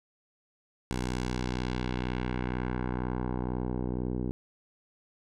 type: tone with low-pass filter sweep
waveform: 10% pulse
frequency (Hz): 62.1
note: B1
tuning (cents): +10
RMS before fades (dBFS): -32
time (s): 0.91-4.31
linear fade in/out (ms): 0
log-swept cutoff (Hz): 9100 to 390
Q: 1.1
effects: none